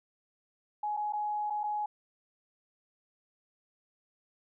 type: tone with dropouts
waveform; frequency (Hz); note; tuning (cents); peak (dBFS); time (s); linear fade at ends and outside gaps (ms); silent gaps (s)
sine; 839; G#5; +17; -30; 0.83-1.86; 5; 0.968-0.972 / 1.125-1.133 / 1.5-1.504 / 1.634-1.638
effects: none

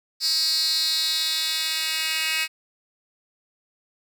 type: tone with high-pass filter sweep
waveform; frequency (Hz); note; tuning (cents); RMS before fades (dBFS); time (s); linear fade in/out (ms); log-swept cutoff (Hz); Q
10% pulse; 317.8; D#4; +37; -24; 0.2-2.48; 50; 4700 to 2700; 5.3
effects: none

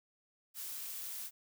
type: noise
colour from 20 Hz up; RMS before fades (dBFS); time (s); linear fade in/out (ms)
blue; -43; 0.54-1.31; 50
effects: none

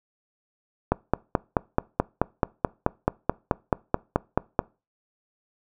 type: click train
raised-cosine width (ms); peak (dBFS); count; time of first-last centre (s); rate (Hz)
1; -5; 18; 0.92-4.592; 4.63
effects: noise-tail reverb RT60 0.3 s tail -23 dB re dry

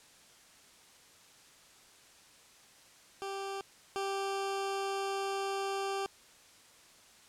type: tone pair in turn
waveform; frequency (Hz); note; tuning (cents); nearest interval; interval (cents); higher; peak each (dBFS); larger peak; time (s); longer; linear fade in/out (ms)
20% pulse; 392 / 392; G4 / G4; 0 / 0; unison; 0; neither; -32 / -28; second; 3.22-3.61 / 3.96-6.06; second; 0
effects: white hiss -59 dBFS RMS until 7.28 s + low-pass 9000 Hz 12 dB/octave

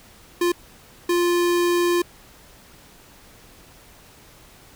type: tone bursts at uneven times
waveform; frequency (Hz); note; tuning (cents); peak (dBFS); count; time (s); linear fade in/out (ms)
square; 349.2; F4; 0; -18; 2; 0.41-0.52 / 1.09-2.02; 5
effects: pink hiss -49 dBFS RMS until 4.75 s

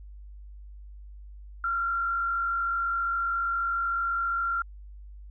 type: tone with frequency modulation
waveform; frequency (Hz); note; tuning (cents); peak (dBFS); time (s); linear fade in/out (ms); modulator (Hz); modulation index
sine; 1376; F6; -26; -25; 1.64-4.62; 2; 44.8; 0.59
effects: added 50 Hz sine -42 dBFS peak until 5.3 s

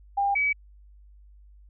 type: tone pair in turn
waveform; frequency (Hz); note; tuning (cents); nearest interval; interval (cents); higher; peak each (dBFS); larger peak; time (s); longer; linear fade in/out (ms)
sine; 800 / 2280; G5 / C#7; +35 / +48; octave + tritone; 1813; second; -21; neither; 0.17-0.35 / 0.35-0.53; neither; 10
effects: added 50 Hz sine -49 dBFS peak until 1.69 s

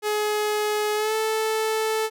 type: tone with pitch glide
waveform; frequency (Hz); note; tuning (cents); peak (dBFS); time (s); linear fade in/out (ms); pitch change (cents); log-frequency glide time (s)
sawtooth; 422 to 438.7; G#4 to A4; +28 to -5; -18; 0.02-2.1; 50; +67; 0.95-1.15
effects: none

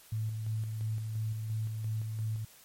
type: tone with tremolo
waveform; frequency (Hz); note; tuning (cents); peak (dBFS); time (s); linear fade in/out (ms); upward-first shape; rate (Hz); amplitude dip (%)
sine; 109.8; A2; -3; -30; 0.12-2.45; 5; square; 2.9; 35
effects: white hiss -57 dBFS RMS until 2.64 s + MP3 64 kbps

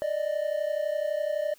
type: tone pair together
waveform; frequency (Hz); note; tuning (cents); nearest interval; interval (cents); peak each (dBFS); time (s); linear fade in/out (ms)
triangle; 587.3 / 619.2; D5 / D#5; 0 / -9; minor second; 91; -27; 0.02-1.54; 0
effects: white hiss -58 dBFS RMS until 1.58 s

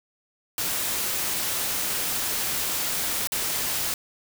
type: noise with dropouts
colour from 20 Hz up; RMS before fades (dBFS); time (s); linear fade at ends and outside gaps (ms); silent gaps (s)
white; -27; 0.58-3.94; 1; 3.272-3.32
effects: none

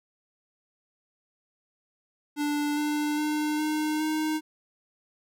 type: tone with pitch steps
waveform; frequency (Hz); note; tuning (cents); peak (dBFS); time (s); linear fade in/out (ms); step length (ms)
square; 293.7 / 297.8 / 302 / 306.2 / 310.4; D4 / D4 / D4 / D#4 / D#4; 0 / +24 / +48 / -28 / -4; -26; 2.36-4.41; 50; 410
effects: none

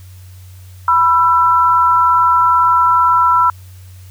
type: tone pair together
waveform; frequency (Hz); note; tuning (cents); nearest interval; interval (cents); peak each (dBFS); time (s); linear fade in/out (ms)
sine; 987.8 / 1338.9; B5 / E6; 0 / +27; perfect fourth; 527; -11; 0.88-3.5; 2
effects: added 92 Hz sine -34 dBFS peak until 4.1 s + white hiss -48 dBFS RMS until 4.1 s

